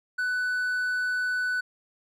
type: tone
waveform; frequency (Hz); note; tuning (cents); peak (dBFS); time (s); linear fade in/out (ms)
triangle; 1493; F#6; +15; -23; 0.18-1.61; 10
effects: none